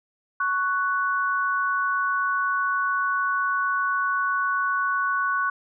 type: tone pair together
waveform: sine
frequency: 1111.7 / 1484 Hz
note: C#6 / F#6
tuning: +5 / +5 cents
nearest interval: perfect fourth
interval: 500 cents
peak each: -24 dBFS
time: 0.4-5.5 s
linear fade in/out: 5 ms
effects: none